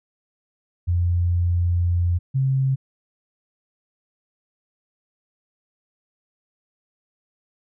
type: tone pair in turn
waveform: sine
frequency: 87.31 / 133.53 Hz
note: F2 / C3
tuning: 0 / +36 cents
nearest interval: perfect fifth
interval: 736 cents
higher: second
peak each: -17 dBFS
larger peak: neither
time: 0.87-2.19 / 2.34-2.76 s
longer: first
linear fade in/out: 20 ms
effects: none